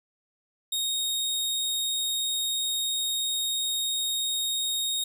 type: tone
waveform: sawtooth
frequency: 3729 Hz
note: A#7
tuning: in tune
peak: -23 dBFS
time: 0.72-5.04 s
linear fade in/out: 5 ms
effects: none